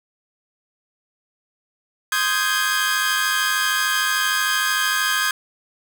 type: chord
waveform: sawtooth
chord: Ab major seventh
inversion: first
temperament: equal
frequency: 1046.5 / 1244.5 / 1568 / 1661.2 Hz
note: C6 / Eb6 / G6 / Ab6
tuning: 0 / 0 / 0 / 0 cents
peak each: -25 / -22 / -19 / -19 dBFS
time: 2.12-5.31 s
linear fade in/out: 2 ms
effects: none